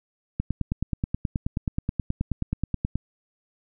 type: click train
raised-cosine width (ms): 5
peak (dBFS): -12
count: 25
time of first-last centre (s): 0.4-2.956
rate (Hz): 9.39
effects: none